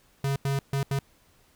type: tone bursts at uneven times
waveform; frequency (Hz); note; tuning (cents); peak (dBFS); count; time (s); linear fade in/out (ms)
square; 138; C#3; -7; -25; 4; 0.24-0.36 / 0.45-0.59 / 0.73-0.83 / 0.91-0.99; 2
effects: pink hiss -62 dBFS RMS until 1.55 s